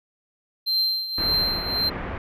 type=tone with tremolo; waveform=triangle; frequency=4136 Hz; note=C8; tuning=21 cents flat; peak=-17 dBFS; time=0.66-1.9 s; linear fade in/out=20 ms; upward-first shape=triangle; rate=1.8 Hz; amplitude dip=75%
type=low-pass noise; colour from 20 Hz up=pink; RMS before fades=-31 dBFS; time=1.18-2.18 s; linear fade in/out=2 ms; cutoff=2200 Hz; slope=24 dB/octave
effects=none